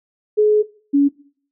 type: tone pair in turn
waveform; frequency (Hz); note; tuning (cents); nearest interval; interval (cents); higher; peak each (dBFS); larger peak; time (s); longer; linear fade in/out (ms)
sine; 423.6 / 282.7; G#4 / C#4; +34 / +34; perfect fifth; 700; first; -10; neither; 0.37-0.63 / 0.93-1.09; first; 20
effects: noise-tail reverb RT60 0.5 s tail -20 dB re dry